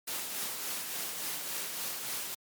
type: noise with tremolo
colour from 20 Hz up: white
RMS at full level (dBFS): -35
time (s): 0.07-2.35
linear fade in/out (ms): 10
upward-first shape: triangle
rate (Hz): 3.5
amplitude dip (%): 40
effects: high-pass 150 Hz 12 dB/octave + MP3 96 kbps